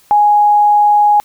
sine tone, 830.6 Hz, G#5, in tune, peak -6 dBFS, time 0.11-1.2 s, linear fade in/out 0 ms, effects white hiss -49 dBFS RMS until 1.24 s

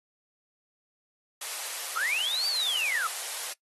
white high-pass noise, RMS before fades -35 dBFS, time 1.41-3.53 s, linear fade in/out 5 ms, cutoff 510 Hz, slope 24 dB/octave
sine linear two-way sweep, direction up then down, 1233 to 4681 to 1233 Hz, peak -26 dBFS, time 1.96-3.07 s, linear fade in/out 2 ms, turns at 2.47 s
effects noise-tail reverb RT60 0.1 s tail -21 dB re dry + AAC 32 kbps

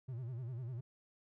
triangle tone with vibrato, 122.4 Hz, B2, 15 cents flat, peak -38 dBFS, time 0.08-0.81 s, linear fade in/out 10 ms, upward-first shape sine, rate 10 Hz, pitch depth 140 cents each way, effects none

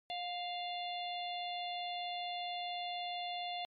harmonic tone with a mistuned harmonic, 698.5 Hz, F5, in tune, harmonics 1 / 3 / 4 / 5 / 6, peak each -39 / -50 / -47 / -45 / -50 dBFS, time 0.1-3.65 s, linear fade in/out 0 ms, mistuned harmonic 1, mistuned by +27 cents, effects MP3 64 kbps

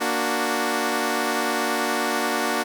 10% pulse chord, Bb augmented, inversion none, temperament equal, 233.1 / 293.7 / 370 Hz, Bb3 / D4 / F#4, 0 / 0 / 0 cents, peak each -18 dBFS, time 0-2.64 s, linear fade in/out 20 ms, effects none

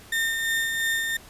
35% pulse tone with tremolo, 1817 Hz, A#6, 45 cents flat, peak -20 dBFS, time 0.12-1.17 s, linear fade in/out 5 ms, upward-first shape sine, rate 2.9 Hz, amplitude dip 35%, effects pink hiss -48 dBFS RMS until 1.29 s + resampled to 32000 Hz

